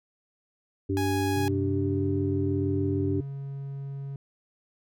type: harmonic tone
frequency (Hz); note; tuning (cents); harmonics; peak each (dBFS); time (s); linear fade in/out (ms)
97.1; G2; -16; 1 / 3 / 4; -28 / -28 / -30; 0.89-3.21; 10
type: tone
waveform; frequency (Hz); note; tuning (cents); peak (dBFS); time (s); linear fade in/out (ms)
sawtooth; 830.6; G#5; 0; -27; 0.97-1.48; 0
type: tone with pitch glide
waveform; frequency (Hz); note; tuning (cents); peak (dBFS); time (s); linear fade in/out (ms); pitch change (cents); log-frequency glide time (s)
triangle; 129.8 to 138.31; C3 to C#3; -13 to -4; -31; 1.36-4.16; 2; +109; 1.63-2.07
effects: none